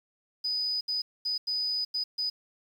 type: tone bursts at uneven times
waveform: sine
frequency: 4978 Hz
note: D#8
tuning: in tune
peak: -27 dBFS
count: 6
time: 0.44-0.81 / 0.88-1.02 / 1.25-1.38 / 1.47-1.85 / 1.94-2.04 / 2.18-2.3 s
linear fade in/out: 10 ms
effects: 9-bit